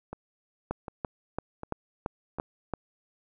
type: two click trains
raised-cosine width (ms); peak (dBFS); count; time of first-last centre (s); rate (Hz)
1; -23 / -16; 4 / 7; 0.13-2.386 / 0.71-2.737; 1.33 / 2.96
effects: none